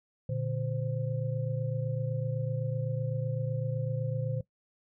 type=tone cluster; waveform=sine; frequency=118.7 / 146.6 / 519 Hz; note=A#2 / D3 / C5; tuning=+32 / -3 / -14 cents; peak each=-32 / -33 / -38 dBFS; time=0.29-4.41 s; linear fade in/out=5 ms; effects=noise-tail reverb RT60 0.1 s tail -18 dB re dry